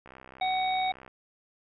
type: click train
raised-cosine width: 0.5 ms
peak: -32 dBFS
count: 67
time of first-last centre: 0.06-1.079 s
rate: 64.8 Hz
type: harmonic tone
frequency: 750 Hz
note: F#5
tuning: 23 cents sharp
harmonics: 1 / 3 / 5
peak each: -26 / -34 / -36 dBFS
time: 0.41-0.92 s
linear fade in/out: 5 ms
effects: none